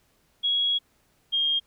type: tone pair in turn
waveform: sine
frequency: 3322 / 3226 Hz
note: G#7 / G7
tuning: 0 / +49 cents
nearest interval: minor second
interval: 51 cents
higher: first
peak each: -21 dBFS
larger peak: neither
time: 0.43-0.79 / 1.32-1.6 s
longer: first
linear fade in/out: 20 ms
effects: pink hiss -66 dBFS RMS until 1.66 s